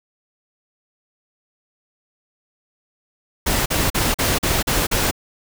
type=noise bursts; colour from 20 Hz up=pink; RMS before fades=-19 dBFS; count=7; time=3.46-5.112 s; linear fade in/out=10 ms; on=200 ms; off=42 ms; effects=none